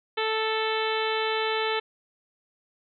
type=harmonic tone; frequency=440 Hz; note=A4; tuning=in tune; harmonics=1 / 2 / 3 / 4 / 5 / 6 / 7 / 8 / 9; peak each=-28 / -31 / -33 / -34 / -35 / -36 / -36 / -37 / -38 dBFS; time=0.17-1.8 s; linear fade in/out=10 ms; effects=none